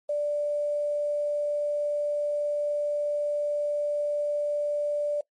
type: tone with quantisation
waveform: sine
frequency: 587.3 Hz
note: D5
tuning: in tune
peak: -24 dBFS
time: 0.09-5.21 s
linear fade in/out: 5 ms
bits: 9
effects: noise-tail reverb RT60 0.1 s tail -21 dB re dry + MP3 48 kbps